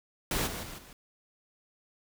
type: noise with level steps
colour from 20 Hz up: pink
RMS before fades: -30 / -38 / -43 / -52 dBFS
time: 0.31-0.93 s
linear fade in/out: 2 ms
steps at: 0.46 / 0.62 / 0.77 s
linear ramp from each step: 20 ms
effects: none